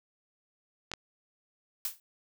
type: clicks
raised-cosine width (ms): 0.2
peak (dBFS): -19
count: 2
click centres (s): 0.916 / 0.937
type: noise with exponential decay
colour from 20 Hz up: blue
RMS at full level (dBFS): -29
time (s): 1.85-2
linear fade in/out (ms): 1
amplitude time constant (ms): 32
effects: none